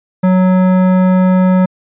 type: tone with hard clipping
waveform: sine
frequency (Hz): 185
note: F#3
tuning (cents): 0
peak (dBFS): -9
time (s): 0.23-1.66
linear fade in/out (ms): 10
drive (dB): 14
effects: resampled to 8000 Hz